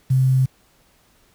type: tone with quantisation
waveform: sine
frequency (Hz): 130.81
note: C3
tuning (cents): 0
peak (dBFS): -13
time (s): 0.1-0.46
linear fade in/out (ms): 10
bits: 7
effects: pink hiss -58 dBFS RMS until 1.34 s